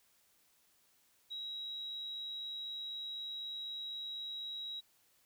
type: tone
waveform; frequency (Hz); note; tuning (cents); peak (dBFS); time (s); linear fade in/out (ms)
sine; 3852; B7; -44; -40; 1.3-4.81; 20
effects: white hiss -71 dBFS RMS until 5.25 s